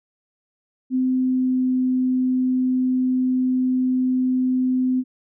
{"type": "tone with pitch glide", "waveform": "sine", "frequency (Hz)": [257.1, 255.6], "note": ["C4", "C4"], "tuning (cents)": [-30, -40], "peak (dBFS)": -17, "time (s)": [0.9, 5.04], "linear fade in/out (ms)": 50, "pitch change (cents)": -10, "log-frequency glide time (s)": [1.16, 1.73], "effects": []}